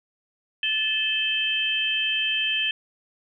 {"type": "tone cluster", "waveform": "sine", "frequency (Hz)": [1743, 2611, 3120], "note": ["A6", "E7", "G7"], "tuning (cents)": [-17, -17, -9], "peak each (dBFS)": [-31, -26, -24], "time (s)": [0.63, 2.71], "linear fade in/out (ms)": 2, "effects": []}